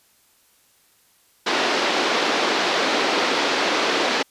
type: band-pass noise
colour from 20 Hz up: pink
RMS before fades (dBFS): -21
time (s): 1.46-4.23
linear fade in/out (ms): 10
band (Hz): 290 to 5000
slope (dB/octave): 24
effects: white hiss -59 dBFS RMS until 4.3 s + resampled to 32000 Hz